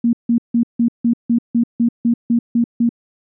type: tone bursts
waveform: sine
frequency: 235 Hz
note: A#3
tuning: 14 cents sharp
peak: -11 dBFS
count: 12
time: 0.04-2.892 s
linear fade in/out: 5 ms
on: 91 ms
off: 160 ms
effects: none